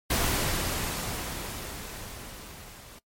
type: noise with level ramp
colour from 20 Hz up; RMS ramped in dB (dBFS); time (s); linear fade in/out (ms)
pink; -25 to -48; 0.1-2.99; 5
effects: noise-tail reverb RT60 0.1 s tail -20 dB re dry + MP3 64 kbps